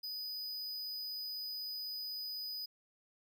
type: tone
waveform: square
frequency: 4978 Hz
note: D#8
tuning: in tune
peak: -40 dBFS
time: 0.03-2.66 s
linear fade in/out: 10 ms
effects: none